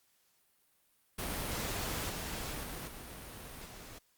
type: noise with level steps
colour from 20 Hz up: pink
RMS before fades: -37 / -40 / -42 / -47 / -50 dBFS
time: 1.18-3.99 s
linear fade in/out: 10 ms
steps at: 2.09 / 2.63 / 2.87 / 3.65 s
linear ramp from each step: 10 ms
effects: white hiss -72 dBFS RMS until 4.17 s + Opus 48 kbps